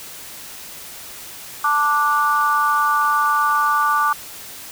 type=tone with amplitude modulation; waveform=sine; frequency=1174 Hz; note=D6; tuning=1 cent flat; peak=-10 dBFS; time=1.64-4.13 s; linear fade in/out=5 ms; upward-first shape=sine; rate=292 Hz; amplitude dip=100%; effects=white hiss -36 dBFS RMS until 4.71 s